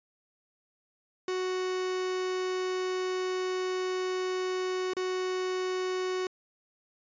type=tone with dropouts; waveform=45% pulse; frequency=370 Hz; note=F#4; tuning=in tune; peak=-29 dBFS; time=1.28-6.27 s; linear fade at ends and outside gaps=2 ms; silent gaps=4.935-4.967 s; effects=resampled to 16000 Hz